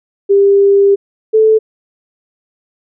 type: tone pair in turn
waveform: sine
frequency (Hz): 398.2 / 437.7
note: G4 / A4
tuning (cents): +27 / -9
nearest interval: major second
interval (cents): 164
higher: second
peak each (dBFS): -5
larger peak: neither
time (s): 0.29-0.96 / 1.33-1.59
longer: first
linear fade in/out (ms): 20
effects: none